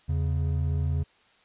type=tone pair together; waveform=triangle; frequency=82.41 / 138.59 Hz; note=E2 / C#3; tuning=0 / 0 cents; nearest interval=major sixth; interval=900 cents; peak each=-23 / -27 dBFS; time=0.08-1.04 s; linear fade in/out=20 ms; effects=white hiss -61 dBFS RMS until 1.44 s + resampled to 8000 Hz